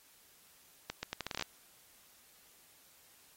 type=accelerating click train; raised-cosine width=0.2 ms; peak=-19 dBFS; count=11; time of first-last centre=0.9-1.424 s; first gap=130 ms; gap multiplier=0.77; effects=white hiss -63 dBFS RMS until 3.36 s + AAC 48 kbps

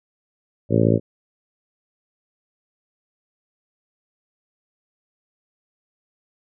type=harmonic tone; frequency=55.9 Hz; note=A1; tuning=28 cents sharp; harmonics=2 / 3 / 4 / 5 / 6 / 7 / 8 / 9 / 10; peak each=-19 / -21 / -22 / -23 / -24 / -24 / -25 / -26 / -26 dBFS; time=0.69-1 s; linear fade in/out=50 ms; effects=none

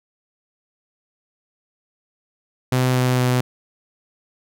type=tone with pitch steps; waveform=sawtooth; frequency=127.6 / 126.57 / 125.55 Hz; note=C3 / B2 / B2; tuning=-43 / +43 / +29 cents; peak=-12 dBFS; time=2.72-3.41 s; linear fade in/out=5 ms; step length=230 ms; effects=none

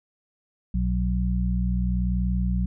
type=harmonic tone; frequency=60.9 Hz; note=B1; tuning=24 cents flat; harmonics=1 / 2 / 3; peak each=-23 / -31 / -26 dBFS; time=0.74-2.66 s; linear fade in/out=5 ms; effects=none

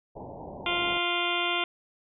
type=low-pass noise; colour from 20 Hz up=white; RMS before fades=-41 dBFS; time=0.15-0.99 s; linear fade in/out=20 ms; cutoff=930 Hz; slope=96 dB/octave
type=harmonic tone; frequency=349.2 Hz; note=F4; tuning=in tune; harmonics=1 / 2 / 3 / 4 / 6 / 7 / 8 / 9 / 10; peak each=-34 / -34 / -34 / -34 / -34 / -34 / -34 / -34 / -34 dBFS; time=0.66-1.64 s; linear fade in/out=2 ms
effects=none

